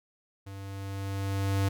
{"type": "tone with level ramp", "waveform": "square", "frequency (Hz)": 98, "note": "G2", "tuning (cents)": 0, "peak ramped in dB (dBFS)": [-41, -24], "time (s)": [0.46, 1.69], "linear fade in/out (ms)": 10, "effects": []}